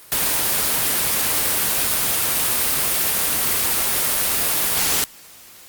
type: noise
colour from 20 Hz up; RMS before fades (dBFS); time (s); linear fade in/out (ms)
white; -19; 0.12-5.04; 0
effects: white hiss -44 dBFS RMS until 5.68 s + Opus 32 kbps